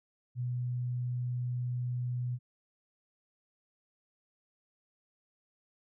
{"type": "tone", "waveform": "sine", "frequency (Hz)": 123.47, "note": "B2", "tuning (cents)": 0, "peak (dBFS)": -31, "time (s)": [0.35, 2.39], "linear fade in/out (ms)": 50, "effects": []}